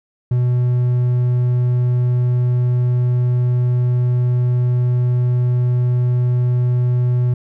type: tone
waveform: triangle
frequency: 123.47 Hz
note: B2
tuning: in tune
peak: -11 dBFS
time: 0.31-7.34 s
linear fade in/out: 5 ms
effects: none